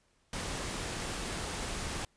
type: noise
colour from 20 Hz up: pink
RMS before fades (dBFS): -37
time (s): 0.33-2.05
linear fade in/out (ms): 2
effects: pink hiss -71 dBFS RMS until 2.16 s + resampled to 22050 Hz